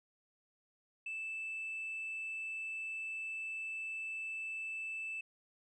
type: tone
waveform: sine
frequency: 2637 Hz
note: E7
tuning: in tune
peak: -37 dBFS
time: 1.06-5.21 s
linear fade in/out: 5 ms
effects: tanh soft clip ceiling -36 dBFS